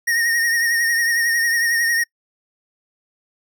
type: tone with vibrato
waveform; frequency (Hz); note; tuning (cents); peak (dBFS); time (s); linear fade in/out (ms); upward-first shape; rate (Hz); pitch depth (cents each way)
square; 1858; A#6; -6; -17; 0.07-2.04; 10; triangle; 11; 49
effects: noise-tail reverb RT60 0.1 s tail -26 dB re dry